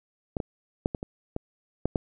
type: clicks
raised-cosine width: 2 ms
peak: -15 / -16 / -10 / -17 / -20 / -16 / -11 / -11 dBFS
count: 8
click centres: 0.368 / 0.402 / 0.859 / 0.948 / 1.029 / 1.364 / 1.856 / 1.958 s
effects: none